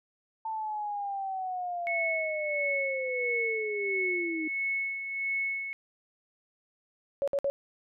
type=linear sweep; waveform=sine; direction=down; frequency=892 to 308.3 Hz; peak=-31 dBFS; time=0.45-4.48 s; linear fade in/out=5 ms
type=tone with tremolo; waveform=sine; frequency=2200 Hz; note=C#7; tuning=14 cents flat; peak=-27 dBFS; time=1.87-5.73 s; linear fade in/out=0 ms; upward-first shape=sine; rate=1.5 Hz; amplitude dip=55%
type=tone bursts; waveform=sine; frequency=559 Hz; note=C#5; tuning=14 cents sharp; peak=-25 dBFS; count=3; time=7.22-7.5 s; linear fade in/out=0 ms; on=56 ms; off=56 ms
effects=none